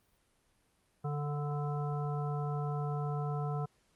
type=harmonic tone with a mistuned harmonic; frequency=146 Hz; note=D3; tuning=10 cents flat; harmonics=1 / 3 / 5 / 7 / 9; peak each=-33 / -42 / -42 / -47 / -46 dBFS; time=1.04-3.66 s; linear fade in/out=10 ms; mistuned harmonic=3; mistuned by=+16 cents; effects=pink hiss -72 dBFS RMS until 3.95 s + Opus 32 kbps